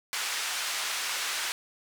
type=band-pass noise; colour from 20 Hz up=pink; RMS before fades=-32 dBFS; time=0.13-1.52 s; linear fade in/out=0 ms; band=1400 to 9100 Hz; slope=12 dB/octave; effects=none

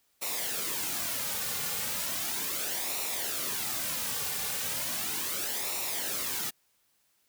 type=noise with flanger; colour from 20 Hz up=white; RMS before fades=-33 dBFS; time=0.21-6.51 s; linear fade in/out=20 ms; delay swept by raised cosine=0.62 to 3.12 ms; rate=0.36 Hz; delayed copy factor=-0.6; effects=white hiss -71 dBFS RMS until 7.28 s

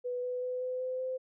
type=tone with pitch steps; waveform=sine; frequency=493.9 / 498.2 / 502.5 / 506.9 / 511.3 / 515.8 Hz; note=B4 / B4 / B4 / B4 / C5 / C5; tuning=0 / +15 / +30 / +45 / -40 / -25 cents; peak=-32 dBFS; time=0.04-1.18 s; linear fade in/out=20 ms; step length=190 ms; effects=none

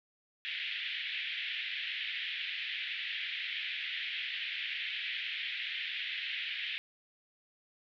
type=band-pass noise; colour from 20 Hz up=white; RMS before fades=-38 dBFS; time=0.45-6.78 s; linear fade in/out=0 ms; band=1800 to 3500 Hz; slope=48 dB/octave; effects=none

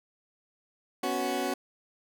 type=chord; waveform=20% pulse; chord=B suspended second; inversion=none; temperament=equal; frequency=246.9 / 277.2 / 370 Hz; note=B3 / C#4 / F#4; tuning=0 / 0 / 0 cents; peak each=-30 / -28 / -27 dBFS; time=1.03-1.54 s; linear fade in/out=5 ms; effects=none

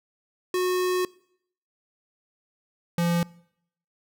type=tone pair in turn; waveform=square; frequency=364.9 / 171.42 Hz; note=F#4 / F3; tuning=-24 / -32 cents; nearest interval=octave + minor second; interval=1308 cents; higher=first; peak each=-23 / -22 dBFS; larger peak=second; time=0.54-1.05 / 2.98-3.23 s; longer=first; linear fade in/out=2 ms; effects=noise-tail reverb RT60 0.7 s tail -23 dB re dry

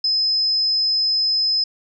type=tone; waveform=sine; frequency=5100 Hz; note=D#8; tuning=42 cents sharp; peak=-16 dBFS; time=0.04-1.64 s; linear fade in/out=5 ms; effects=none

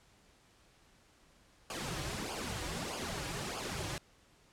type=noise with flanger; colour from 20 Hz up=pink; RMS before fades=-39 dBFS; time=1.7-3.98 s; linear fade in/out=2 ms; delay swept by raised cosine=0.51 to 4.61 ms; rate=1.6 Hz; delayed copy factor=-0.75; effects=pink hiss -65 dBFS RMS until 4.52 s + low-pass 9000 Hz 12 dB/octave

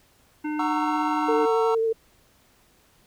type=harmonic tone; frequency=302.6 Hz; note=D#4; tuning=48 cents flat; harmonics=1 / 3 / 5 / 7 / 9; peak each=-26 / -36 / -40 / -43 / -45 dBFS; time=0.44-1.46 s; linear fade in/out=10 ms
type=chord; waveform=triangle; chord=F# dominant seventh; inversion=none; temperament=just; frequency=740 / 925 / 1110 / 1332 Hz; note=F#5 / A#5 / C#6 / E6; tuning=0 / -14 / +2 / +18 cents; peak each=-29 / -25 / -31 / -28 dBFS; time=0.59-1.75 s; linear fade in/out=5 ms
type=tone with vibrato; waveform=sine; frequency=450.4 Hz; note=A4; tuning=40 cents sharp; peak=-20 dBFS; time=1.28-1.93 s; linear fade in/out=10 ms; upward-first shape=sine; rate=11 Hz; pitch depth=18 cents each way
effects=pink hiss -60 dBFS RMS until 3.06 s

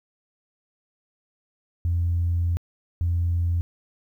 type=tone bursts at uneven times; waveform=sine; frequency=85.9 Hz; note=F2; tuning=28 cents flat; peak=-19 dBFS; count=2; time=1.85-2.57 / 3.01-3.61 s; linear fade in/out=0 ms; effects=tanh soft clip ceiling -16 dBFS + 10-bit

